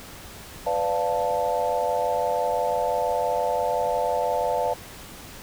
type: chord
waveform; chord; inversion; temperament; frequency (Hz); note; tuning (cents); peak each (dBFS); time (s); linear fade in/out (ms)
sine; B half-diminished seventh; none; equal with one note detuned; 501.4 / 587.3 / 698.5 / 880; B4 / D5 / F5 / A5; +26 / 0 / 0 / 0; -27; 0.66-4.74; 10
effects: pink hiss -42 dBFS RMS until 5.42 s